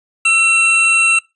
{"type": "tone pair together", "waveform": "square", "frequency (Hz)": [1316.9, 2711], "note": ["E6", "E7"], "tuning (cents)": [-2, 48], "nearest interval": "octave + minor second", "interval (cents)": 1250, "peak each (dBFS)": [-21, -11], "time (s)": [0.25, 1.19], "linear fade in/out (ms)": 5, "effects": ["noise-tail reverb RT60 0.2 s tail -20 dB re dry", "resampled to 24000 Hz"]}